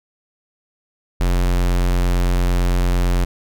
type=tone; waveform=square; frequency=44.45 Hz; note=F1; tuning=31 cents sharp; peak=-15 dBFS; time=1.2-3.25 s; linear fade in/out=10 ms; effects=none